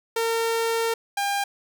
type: tone pair in turn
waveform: sawtooth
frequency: 456.8 / 802.3 Hz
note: A#4 / G5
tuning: -35 / +40 cents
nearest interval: minor seventh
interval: 975 cents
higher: second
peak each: -18 / -19 dBFS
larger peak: first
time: 0.16-0.94 / 1.17-1.44 s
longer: first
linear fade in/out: 5 ms
effects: none